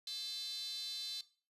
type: tone with high-pass filter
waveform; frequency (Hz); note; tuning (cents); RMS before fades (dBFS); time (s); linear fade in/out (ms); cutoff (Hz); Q
square; 238; A#3; +36; -43; 0.07-1.21; 2; 4000; 9.5
effects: noise-tail reverb RT60 0.4 s tail -17 dB re dry + resampled to 32000 Hz